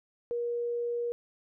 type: tone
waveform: sine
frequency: 475.8 Hz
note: A#4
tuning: 35 cents sharp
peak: -29 dBFS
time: 0.31-1.12 s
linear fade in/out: 0 ms
effects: none